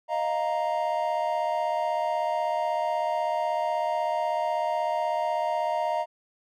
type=chord; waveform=triangle; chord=Eb suspended second; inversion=none; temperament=equal; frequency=622.3 / 698.5 / 932.3 Hz; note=Eb5 / F5 / Bb5; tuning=0 / 0 / 0 cents; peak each=-27 dBFS; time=0.08-6.06 s; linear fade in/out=50 ms; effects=none